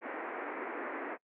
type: band-pass noise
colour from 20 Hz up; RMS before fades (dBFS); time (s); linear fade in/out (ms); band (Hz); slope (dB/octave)
pink; -40; 0.01-1.18; 50; 270 to 2200; 48
effects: noise-tail reverb RT60 0.1 s tail -25 dB re dry